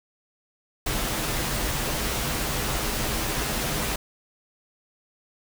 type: noise with comb filter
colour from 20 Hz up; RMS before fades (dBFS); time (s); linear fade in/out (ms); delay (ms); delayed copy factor
pink; -27; 0.86-3.96; 5; 11; -0.55
effects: none